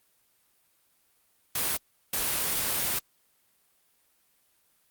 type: noise bursts at uneven times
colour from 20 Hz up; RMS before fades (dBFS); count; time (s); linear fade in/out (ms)
white; -28; 2; 1.55-1.77 / 2.13-2.99; 5
effects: white hiss -68 dBFS RMS until 4.9 s + Opus 32 kbps